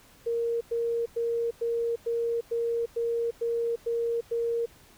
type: tone bursts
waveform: sine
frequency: 466.2 Hz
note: A#4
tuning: in tune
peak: -25 dBFS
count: 10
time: 0.26-4.66 s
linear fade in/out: 10 ms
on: 350 ms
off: 100 ms
effects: pink hiss -56 dBFS RMS until 4.97 s